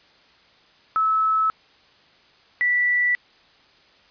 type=tone pair in turn; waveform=sine; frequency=1300 / 1962.5 Hz; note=E6 / B6; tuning=-24 / -11 cents; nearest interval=perfect fifth; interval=713 cents; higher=second; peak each=-17 dBFS; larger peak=neither; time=0.96-1.5 / 2.61-3.15 s; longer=neither; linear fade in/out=0 ms; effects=white hiss -55 dBFS RMS until 4.1 s + resampled to 11025 Hz